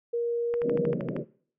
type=tone with pitch glide; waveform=sine; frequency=471.3 to 475.1 Hz; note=A#4 to A#4; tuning=+19 to +33 cents; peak=-25 dBFS; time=0.13-0.94 s; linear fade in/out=10 ms; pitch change=+14 cents; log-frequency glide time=0.48-0.54 s
type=click train; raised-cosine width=0.5 ms; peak=-23 dBFS; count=9; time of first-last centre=0.54-1.165 s; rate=12.8 Hz
type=band-pass noise; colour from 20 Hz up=pink; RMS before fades=-31 dBFS; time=0.62-1.25 s; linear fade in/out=50 ms; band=130 to 600 Hz; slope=96 dB/octave
effects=noise-tail reverb RT60 0.5 s tail -21 dB re dry